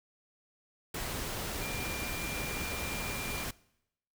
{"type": "tone in noise", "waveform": "sine", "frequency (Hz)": 2386, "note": "D7", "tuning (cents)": 27, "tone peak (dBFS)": -41, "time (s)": [1.61, 3.44], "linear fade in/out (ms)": 5, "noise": "pink", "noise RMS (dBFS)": -37, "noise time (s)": [0.94, 3.51], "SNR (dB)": -7, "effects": ["noise-tail reverb RT60 0.8 s tail -22 dB re dry"]}